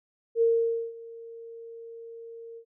sine tone with ADSR envelope, 460 Hz, A#4, 23 cents flat, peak -18 dBFS, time 0.35-2.65 s, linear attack 65 ms, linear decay 510 ms, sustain -22 dB, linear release 79 ms, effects none

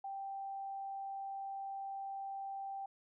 sine tone, 784 Hz, G5, in tune, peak -40 dBFS, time 0.04-2.86 s, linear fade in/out 5 ms, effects none

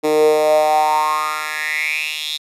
10% pulse tone with high-pass filter sweep, 153.2 Hz, D#3, 27 cents flat, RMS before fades -17 dBFS, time 0.03-2.38 s, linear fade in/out 20 ms, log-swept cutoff 370 to 3700 Hz, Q 6.8, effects resampled to 32000 Hz

